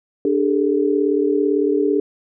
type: chord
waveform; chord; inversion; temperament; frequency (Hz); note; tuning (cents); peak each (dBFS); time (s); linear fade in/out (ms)
sine; D suspended fourth; none; equal with one note detuned; 293.7 / 402.1 / 440; D4 / G4 / A4; 0 / +44 / 0; -19 / -18 / -21; 0.25-2; 2
effects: none